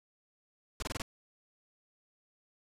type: noise bursts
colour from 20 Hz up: pink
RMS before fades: -36 dBFS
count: 5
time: 0.8-1.02 s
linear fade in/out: 2 ms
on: 24 ms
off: 25 ms
effects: low-pass 9000 Hz 12 dB/octave